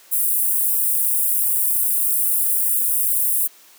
white high-pass noise, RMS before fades -19 dBFS, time 0.11-3.48 s, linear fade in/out 20 ms, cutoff 8900 Hz, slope 48 dB/octave, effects white hiss -49 dBFS RMS until 3.78 s + high-pass 300 Hz 12 dB/octave

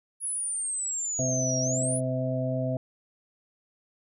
sine exponential two-way sweep, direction down then up, 10548 to 5588 to 10548 Hz, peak -28 dBFS, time 0.2-2.01 s, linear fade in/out 50 ms, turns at 1.6 s
harmonic tone, 129.1 Hz, C3, 23 cents flat, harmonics 1 / 2 / 4 / 5, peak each -29 / -32 / -35 / -31 dBFS, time 1.19-2.77 s, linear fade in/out 2 ms
effects none

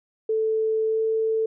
sine tone with pitch glide, 440 to 443.3 Hz, A4 to A4, 0 to +13 cents, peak -20 dBFS, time 0.29-1.46 s, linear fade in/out 5 ms, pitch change +13 cents, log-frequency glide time 0.86-1.01 s, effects none

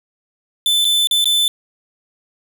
45% pulse tone with dropouts, 3520 Hz, A7, in tune, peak -13 dBFS, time 0.66-1.48 s, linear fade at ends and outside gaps 1 ms, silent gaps 0.846-0.851 / 1.072-1.111 / 1.243-1.256 s, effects none

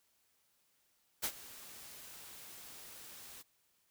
white noise with ADSR envelope, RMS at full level -34 dBFS, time 1.22-3.43 s, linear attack 25 ms, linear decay 65 ms, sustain -18 dB, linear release 20 ms, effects white hiss -75 dBFS RMS until 3.9 s

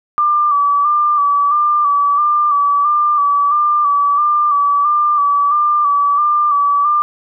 sine tone with vibrato, 1171 Hz, D6, 5 cents flat, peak -10 dBFS, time 0.18-7.02 s, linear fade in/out 0 ms, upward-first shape square, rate 1.5 Hz, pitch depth 35 cents each way, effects none

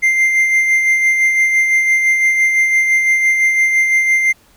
triangle tone with tremolo, 2093 Hz, C7, in tune, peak -7 dBFS, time 0.02-4.33 s, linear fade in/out 20 ms, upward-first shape sine, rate 5.9 Hz, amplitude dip 40%, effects pink hiss -51 dBFS RMS until 4.56 s

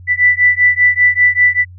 sine beating tone pair, 1975.5 / 1980.6 Hz, B6 / B6, 0 / +4 cents, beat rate 5.1 Hz, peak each -11 dBFS, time 0.07-1.65 s, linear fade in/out 50 ms, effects added 90 Hz sine -33 dBFS peak until 1.78 s

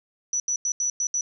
sine tone bursts at uneven times, 5920 Hz, F#8, in tune, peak -22 dBFS, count 6, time 0.33-0.4 / 0.48-0.56 / 0.65-0.72 / 0.8-0.9 / 1-1.07 / 1.14-1.21 s, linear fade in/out 2 ms, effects none

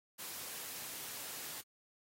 white noise, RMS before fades -45 dBFS, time 0.18-1.62 s, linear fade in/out 20 ms, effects high-pass 100 Hz 12 dB/octave + AAC 48 kbps

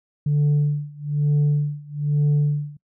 sine tone with tremolo, 146.83 Hz, D3, in tune, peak -12 dBFS, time 0.26-2.77 s, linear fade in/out 5 ms, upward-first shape sine, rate 1.1 Hz, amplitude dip 95%, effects noise-tail reverb RT60 0.1 s tail -24 dB re dry + tanh soft clip ceiling -14 dBFS

